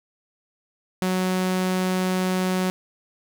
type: tone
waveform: sawtooth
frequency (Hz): 185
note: F#3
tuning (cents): 0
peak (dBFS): -17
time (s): 1.02-2.7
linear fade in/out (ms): 0
effects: none